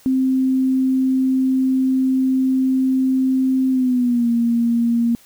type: tone with pitch glide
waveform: sine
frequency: 261.6 to 234.4 Hz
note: C4 to A#3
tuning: 0 to +10 cents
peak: -14 dBFS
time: 0.06-5.15 s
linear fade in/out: 0 ms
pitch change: -190 cents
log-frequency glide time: 3.7-4.29 s
effects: white hiss -50 dBFS RMS until 5.25 s